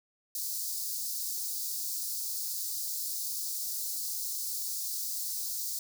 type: high-pass noise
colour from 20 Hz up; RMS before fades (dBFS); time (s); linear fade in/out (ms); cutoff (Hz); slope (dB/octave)
white; -35; 0.35-5.79; 2; 4300; 48
effects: none